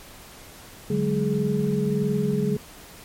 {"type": "tone cluster", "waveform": "sine", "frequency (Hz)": [146.4, 188.3, 209.8, 419], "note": ["D3", "F#3", "G#3", "G#4"], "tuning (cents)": [-5, 31, 18, 15], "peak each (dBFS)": -26, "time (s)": [0.9, 2.57], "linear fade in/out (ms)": 5, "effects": ["pink hiss -45 dBFS RMS until 3.04 s", "MP3 64 kbps"]}